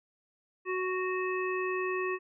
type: harmonic tone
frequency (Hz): 370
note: F#4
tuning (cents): 0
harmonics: 1 / 3 / 5 / 7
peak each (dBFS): -31 / -36 / -38 / -39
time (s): 0.65-2.19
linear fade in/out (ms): 50
effects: none